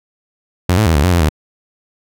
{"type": "tone with pitch steps", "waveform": "sawtooth", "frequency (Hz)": [89.8, 108.3, 81.8, 71.7, 90.8, 86.3, 76.9], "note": ["F2", "A2", "E2", "D2", "F#2", "F2", "D#2"], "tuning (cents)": [49, -27, -13, -41, -32, -20, -20], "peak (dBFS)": -6, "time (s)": [0.69, 1.292], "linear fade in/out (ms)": 5, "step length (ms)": 86, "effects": []}